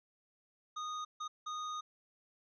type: tone bursts at uneven times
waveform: square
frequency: 1238 Hz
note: D#6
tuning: 9 cents flat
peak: -39 dBFS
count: 3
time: 0.76-1.05 / 1.2-1.28 / 1.46-1.81 s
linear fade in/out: 10 ms
effects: resampled to 16000 Hz